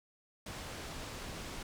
pink low-pass noise, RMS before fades -44 dBFS, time 0.46-1.63 s, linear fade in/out 5 ms, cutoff 8100 Hz, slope 12 dB/octave, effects none

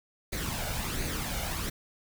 pink noise with flanger, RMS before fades -33 dBFS, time 0.32-1.7 s, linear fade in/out 10 ms, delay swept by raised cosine 0.46 to 1.39 ms, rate 1.4 Hz, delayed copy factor +0.55, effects none

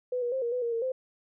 sine tone with pitch steps, 499.2 / 481.8 / 527 / 471.9 / 498.2 / 469.5 / 458.9 / 518 Hz, B4 / B4 / C5 / A#4 / B4 / A#4 / A#4 / C5, +19 / -43 / +12 / +21 / +15 / +12 / -27 / -17 cents, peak -27 dBFS, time 0.12-0.92 s, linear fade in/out 5 ms, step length 100 ms, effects none

